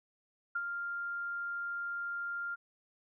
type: tone with ADSR envelope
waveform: sine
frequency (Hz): 1396.9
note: F6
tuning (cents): 0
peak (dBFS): -30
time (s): 0.55-2.56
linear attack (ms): 8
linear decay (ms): 48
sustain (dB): -5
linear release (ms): 23
effects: none